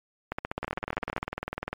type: two click trains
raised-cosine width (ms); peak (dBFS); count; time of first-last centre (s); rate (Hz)
0.5; -15 / -16; 15 / 24; 0.32-1.229 / 0.58-1.73; 15.4 / 20
effects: MP3 64 kbps